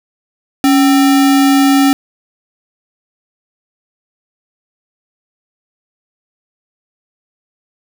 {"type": "tone with sample-and-hold", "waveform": "sine", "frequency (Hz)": 277.2, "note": "C#4", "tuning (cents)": 0, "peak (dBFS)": -6, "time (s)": [0.64, 1.93], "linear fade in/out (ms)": 0, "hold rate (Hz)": 1050, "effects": []}